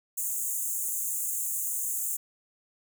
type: high-pass noise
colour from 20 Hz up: pink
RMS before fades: -31 dBFS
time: 0.17-2.17 s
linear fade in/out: 10 ms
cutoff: 6600 Hz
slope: 96 dB/octave
effects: none